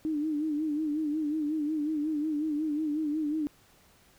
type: tone with vibrato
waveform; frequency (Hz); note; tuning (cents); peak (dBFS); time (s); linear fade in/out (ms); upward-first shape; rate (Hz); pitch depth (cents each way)
sine; 304; D#4; -40; -27; 0.05-3.47; 0; sine; 5.5; 75
effects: pink hiss -61 dBFS RMS until 4.18 s